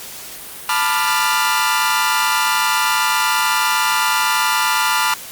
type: chord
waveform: sawtooth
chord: B half-diminished seventh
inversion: third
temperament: equal with one note detuned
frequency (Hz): 880 / 987.8 / 1189.7 / 1396.9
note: A5 / B5 / D6 / F6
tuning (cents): 0 / 0 / +22 / 0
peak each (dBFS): -18 / -16 / -18 / -16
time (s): 0.69-5.14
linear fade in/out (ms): 2
effects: white hiss -33 dBFS RMS until 5.31 s + Opus 48 kbps